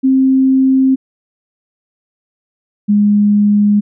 sine tone pair in turn, 264.3 / 206.4 Hz, C4 / G#3, +18 / -10 cents, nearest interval major third, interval 428 cents, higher first, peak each -7 dBFS, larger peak neither, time 0.03-0.96 / 2.88-3.81 s, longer neither, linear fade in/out 20 ms, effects none

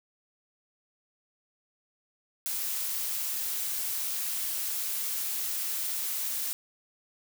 blue noise, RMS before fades -32 dBFS, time 2.46-6.53 s, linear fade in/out 0 ms, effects none

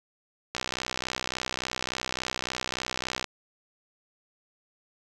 click train, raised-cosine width 0.2 ms, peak -12 dBFS, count 172, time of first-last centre 0.55-3.243 s, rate 63.5 Hz, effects none

